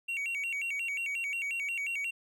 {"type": "tone with vibrato", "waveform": "triangle", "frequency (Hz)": 2489, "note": "D#7", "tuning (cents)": 0, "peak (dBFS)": -30, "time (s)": [0.08, 2.11], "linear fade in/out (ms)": 10, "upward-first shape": "square", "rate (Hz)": 5.6, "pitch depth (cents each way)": 170, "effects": []}